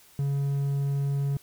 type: tone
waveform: triangle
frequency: 140 Hz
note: C#3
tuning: 18 cents sharp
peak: -22 dBFS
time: 0.19-1.37 s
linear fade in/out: 2 ms
effects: white hiss -56 dBFS RMS until 1.42 s